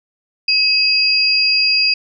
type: tone pair together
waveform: sine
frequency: 2560 / 4824 Hz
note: D#7 / D8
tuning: +49 / +46 cents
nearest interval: major seventh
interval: 1097 cents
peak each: -16 / -13 dBFS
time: 0.48-1.94 s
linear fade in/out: 5 ms
effects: none